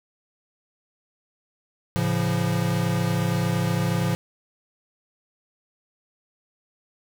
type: chord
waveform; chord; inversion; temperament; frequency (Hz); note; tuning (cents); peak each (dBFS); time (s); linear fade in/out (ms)
square; A augmented; none; equal with one note detuned; 110 / 138.59 / 171.71; A2 / C#3 / E#3; 0 / 0 / -29; -27 / -28 / -25; 1.96-4.15; 0
effects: none